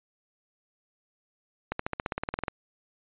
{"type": "accelerating click train", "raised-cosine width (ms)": 0.5, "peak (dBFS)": -14, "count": 14, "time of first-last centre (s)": [1.72, 2.482], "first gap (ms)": 74, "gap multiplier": 0.96, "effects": ["resampled to 8000 Hz"]}